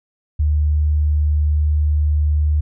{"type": "tone", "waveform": "sine", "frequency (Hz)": 75.1, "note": "D2", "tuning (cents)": 39, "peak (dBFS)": -13, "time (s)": [0.39, 2.61], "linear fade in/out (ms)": 10, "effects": []}